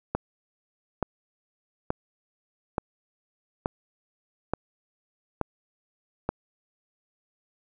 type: click train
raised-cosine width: 1 ms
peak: -11 dBFS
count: 8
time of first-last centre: 0.15-6.29 s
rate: 1.14 Hz
effects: none